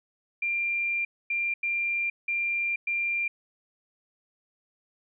sine tone bursts at uneven times, 2383 Hz, D7, 25 cents sharp, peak -25 dBFS, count 5, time 0.42-1.05 / 1.3-1.54 / 1.63-2.1 / 2.28-2.76 / 2.87-3.28 s, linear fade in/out 5 ms, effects none

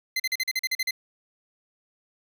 25% pulse tone bursts, 2062 Hz, C7, 26 cents flat, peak -20 dBFS, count 10, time 0.16-0.909 s, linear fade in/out 5 ms, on 38 ms, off 41 ms, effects none

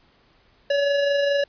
square tone with amplitude modulation, 567 Hz, C#5, 39 cents sharp, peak -18 dBFS, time 0.7-1.44 s, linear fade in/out 5 ms, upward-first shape sine, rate 24.7 Hz, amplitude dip 30%, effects pink hiss -59 dBFS RMS until 1.48 s + resampled to 11025 Hz

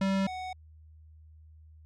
square tone pair in turn, 193.6 / 742.2 Hz, G3 / F#5, -21 / +5 cents, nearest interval octave + major seventh, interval 2326 cents, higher second, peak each -26 / -36 dBFS, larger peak first, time 0.01-0.27 / 0.27-0.53 s, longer neither, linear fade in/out 5 ms, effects added 78 Hz sine -51 dBFS peak until 1.85 s + low-pass 5000 Hz 12 dB/octave

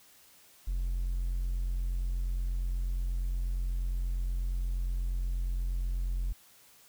triangle tone, 44.21 Hz, F1, 22 cents sharp, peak -26 dBFS, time 0.67-6.33 s, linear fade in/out 10 ms, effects tanh soft clip ceiling -23 dBFS + white hiss -59 dBFS RMS until 6.88 s

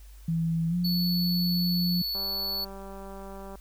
sine tone with pitch glide, 164.81 to 176.64 Hz, E3 to F3, 0 to +20 cents, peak -24 dBFS, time 0.28-2.02 s, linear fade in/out 5 ms, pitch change +120 cents, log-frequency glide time 0.69-0.75 s
square tone, 4435 Hz, C#8, in tune, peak -29 dBFS, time 0.84-2.65 s, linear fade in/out 10 ms
click train, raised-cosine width 1 ms, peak -30 dBFS, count 275, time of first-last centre 2.15-3.555 s, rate 195 Hz
effects added 50 Hz sine -45 dBFS peak until 3.6 s + white hiss -59 dBFS RMS until 3.6 s

